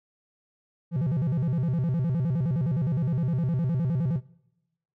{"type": "tone with vibrato", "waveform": "triangle", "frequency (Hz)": 146.83, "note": "D3", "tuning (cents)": 0, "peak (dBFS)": -21, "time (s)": [0.91, 4.21], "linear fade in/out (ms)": 50, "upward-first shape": "square", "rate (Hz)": 9.7, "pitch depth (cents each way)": 250, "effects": ["noise-tail reverb RT60 0.9 s tail -22 dB re dry"]}